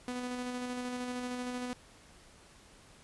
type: tone with tremolo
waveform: sawtooth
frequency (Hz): 248.2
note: B3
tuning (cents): +9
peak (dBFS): -31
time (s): 0.08-1.73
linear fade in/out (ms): 0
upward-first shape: square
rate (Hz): 13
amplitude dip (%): 25
effects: pink hiss -58 dBFS RMS until 3.03 s + resampled to 24000 Hz